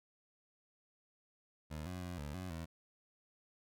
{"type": "tone with pitch steps", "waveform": "20% pulse", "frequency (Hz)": [76.8, 90.6, 88.8, 72.9, 92.2, 82.1], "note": ["D#2", "F#2", "F2", "D2", "F#2", "E2"], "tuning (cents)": [-22, -36, 29, -12, -6, -6], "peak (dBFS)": -37, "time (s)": [1.7, 2.66], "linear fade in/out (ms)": 20, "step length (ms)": 160, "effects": []}